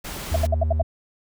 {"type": "noise", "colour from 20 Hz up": "pink", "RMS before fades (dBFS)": -33, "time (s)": [0.04, 0.47], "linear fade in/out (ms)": 10}
{"type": "tone", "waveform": "triangle", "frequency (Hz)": 77.9, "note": "D#2", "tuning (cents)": 3, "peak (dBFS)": -18, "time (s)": [0.31, 0.83], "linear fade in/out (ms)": 10}
{"type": "tone bursts", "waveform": "sine", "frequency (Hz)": 661, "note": "E5", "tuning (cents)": 5, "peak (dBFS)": -17, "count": 6, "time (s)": [0.34, 0.817], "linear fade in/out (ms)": 5, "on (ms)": 22, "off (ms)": 69}
{"effects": []}